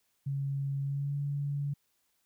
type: tone with pitch glide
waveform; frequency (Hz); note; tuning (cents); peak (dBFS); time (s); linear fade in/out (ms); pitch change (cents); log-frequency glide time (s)
sine; 138.6 to 142.58; C#3 to C#3; 0 to +49; -30; 0.26-1.74; 10; +49; 0.82-1.15
effects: white hiss -75 dBFS RMS until 2.25 s